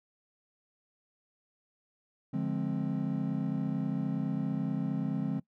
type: chord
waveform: triangle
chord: D half-diminished seventh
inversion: none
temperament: just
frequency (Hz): 146.83 / 176.2 / 211.4 / 264.3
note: D3 / F3 / Ab3 / C4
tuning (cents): 0 / +16 / +31 / +18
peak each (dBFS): -33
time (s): 2.33-5.4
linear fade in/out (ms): 10
effects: noise-tail reverb RT60 0.1 s tail -21 dB re dry